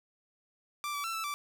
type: tone with pitch steps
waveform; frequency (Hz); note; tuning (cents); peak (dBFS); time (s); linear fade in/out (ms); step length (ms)
sawtooth; 1176 / 1152 / 1341 / 1319 / 1166; D6 / D6 / E6 / E6 / D6; +2 / -34 / +29 / +1 / -13; -30; 0.84-1.34; 0; 100
effects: none